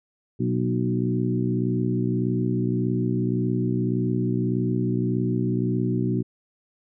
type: harmonic tone with a mistuned harmonic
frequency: 61.74 Hz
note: B1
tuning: in tune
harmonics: 2 / 3 / 4 / 5 / 6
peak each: -25 / -27 / -28 / -29 / -30 dBFS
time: 0.39-6.23 s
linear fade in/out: 20 ms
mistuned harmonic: 4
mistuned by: -34 cents
effects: none